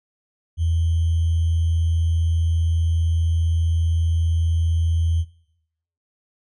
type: tone with sample-and-hold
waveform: sine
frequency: 82.41 Hz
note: E2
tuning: in tune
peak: -17 dBFS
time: 0.57-5.25 s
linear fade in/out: 50 ms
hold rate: 3150 Hz
effects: noise-tail reverb RT60 0.8 s tail -20 dB re dry + resampled to 24000 Hz